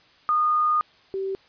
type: tone pair in turn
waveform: sine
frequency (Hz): 1226 / 386.2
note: D#6 / G4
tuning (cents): -26 / -26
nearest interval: octave + minor sixth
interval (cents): 2000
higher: first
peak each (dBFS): -18 / -25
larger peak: first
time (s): 0.29-0.81 / 1.14-1.35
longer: first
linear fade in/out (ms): 0
effects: white hiss -56 dBFS RMS until 1.48 s + resampled to 11025 Hz